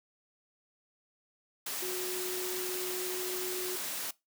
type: tone in noise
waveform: sine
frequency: 366.3 Hz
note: F#4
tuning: 17 cents flat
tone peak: -36 dBFS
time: 1.82-3.76 s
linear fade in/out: 5 ms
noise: white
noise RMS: -37 dBFS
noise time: 1.66-4.11 s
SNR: -2 dB
effects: noise-tail reverb RT60 0.2 s tail -21 dB re dry + high-pass 200 Hz 12 dB/octave